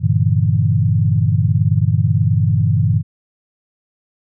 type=chord; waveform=sine; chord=E half-diminished seventh; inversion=first; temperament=equal; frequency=98 / 116.54 / 146.83 / 164.81 Hz; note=G2 / Bb2 / D3 / E3; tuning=0 / 0 / 0 / 0 cents; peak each=-16 / -16 / -18 / -20 dBFS; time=0-3.03 s; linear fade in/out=50 ms; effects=none